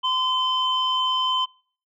sine tone pair together, 1026 / 3075 Hz, C6 / G7, -34 / -34 cents, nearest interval octave + perfect fifth, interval 1900 cents, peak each -22 dBFS, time 0.03-1.46 s, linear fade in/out 20 ms, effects noise-tail reverb RT60 0.5 s tail -25 dB re dry + tanh soft clip ceiling -13 dBFS

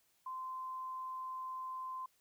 sine tone, 1036 Hz, C6, 17 cents flat, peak -40 dBFS, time 0.26-2.06 s, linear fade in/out 5 ms, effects white hiss -74 dBFS RMS until 2.2 s

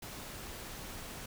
pink noise, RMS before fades -45 dBFS, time 0.02-1.26 s, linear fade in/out 5 ms, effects none

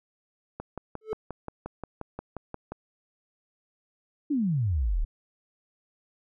click train, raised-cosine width 1 ms, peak -21 dBFS, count 13, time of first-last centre 0.6-2.72 s, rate 5.66 Hz
triangle tone with exponential growth, 436.1 Hz, A4, 15 cents flat, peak -23 dBFS, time 1.01-1.13 s, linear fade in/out 5 ms, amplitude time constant 24 ms
sine exponential sweep, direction down, 310.6 to 32.78 Hz, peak -23 dBFS, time 4.3-5.05 s, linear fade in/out 10 ms
effects none

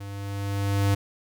square tone with level ramp, 99.8 Hz, G2, 32 cents sharp, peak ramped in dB -36 to -19 dBFS, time 0-0.95 s, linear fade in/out 10 ms, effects none

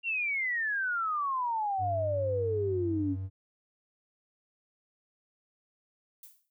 sine exponential sweep, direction down, 2794 to 271.6 Hz, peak -28 dBFS, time 0.03-3.17 s, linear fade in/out 50 ms
triangle tone with pitch glide, 98 to 95.27 Hz, G2 to G2, 0 to -49 cents, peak -31 dBFS, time 1.78-3.3 s, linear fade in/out 50 ms, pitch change -49 cents, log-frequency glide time 2.68-2.79 s
violet noise with exponential decay, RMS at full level -46 dBFS, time 6.23-6.5 s, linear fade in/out 2 ms, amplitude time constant 57 ms
effects none

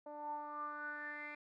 10% pulse tone with low-pass filter sweep, 296.1 Hz, D4, 14 cents sharp, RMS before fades -45 dBFS, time 0.06-1.35 s, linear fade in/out 5 ms, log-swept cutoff 710 to 2300 Hz, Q 9.4, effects none

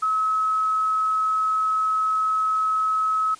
sine tone, 1286 Hz, E6, 43 cents flat, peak -19 dBFS, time 0.02-3.35 s, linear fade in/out 10 ms, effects white hiss -48 dBFS RMS until 3.39 s + resampled to 22050 Hz

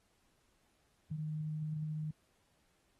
sine tone, 154.1 Hz, D#3, 16 cents flat, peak -36 dBFS, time 1.11-2.11 s, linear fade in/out 5 ms, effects pink hiss -75 dBFS RMS until 2.99 s + AAC 32 kbps

